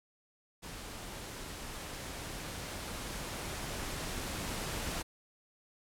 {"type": "noise with level ramp", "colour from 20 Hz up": "pink", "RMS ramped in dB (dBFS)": [-45, -37], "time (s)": [0.62, 5.03], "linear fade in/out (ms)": 20, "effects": ["low-pass 12000 Hz 12 dB/octave"]}